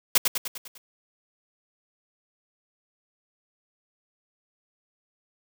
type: noise with echo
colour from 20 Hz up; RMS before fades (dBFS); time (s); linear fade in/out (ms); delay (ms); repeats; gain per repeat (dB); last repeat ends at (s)
white; -17; 0.15-0.18; 5; 100; 6; -5; 0.78
effects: none